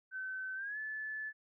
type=tone with pitch glide; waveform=sine; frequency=1528 to 1735.1 Hz; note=G6 to A6; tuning=-45 to -25 cents; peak=-38 dBFS; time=0.11-1.33 s; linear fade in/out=50 ms; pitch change=+220 cents; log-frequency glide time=0.55-0.78 s; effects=none